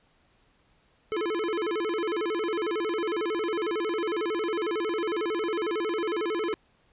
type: tone with vibrato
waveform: square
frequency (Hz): 384.8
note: G4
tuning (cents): -32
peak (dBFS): -27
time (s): 1.12-6.54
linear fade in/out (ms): 0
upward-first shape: square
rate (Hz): 11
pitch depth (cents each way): 210
effects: pink hiss -65 dBFS RMS until 6.92 s + resampled to 8000 Hz